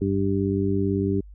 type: harmonic tone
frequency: 98 Hz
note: G2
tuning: in tune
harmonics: 1 / 2 / 3 / 4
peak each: -26 / -26 / -26 / -26 dBFS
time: 0.01-1.21 s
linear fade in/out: 10 ms
effects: added 50 Hz sine -41 dBFS peak until 1.34 s